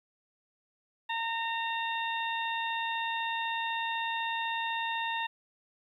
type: harmonic tone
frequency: 916 Hz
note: A#5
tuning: 31 cents flat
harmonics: 1 / 2 / 3 / 4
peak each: -33 / -36 / -38 / -39 dBFS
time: 1.09-5.27 s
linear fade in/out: 10 ms
effects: 11-bit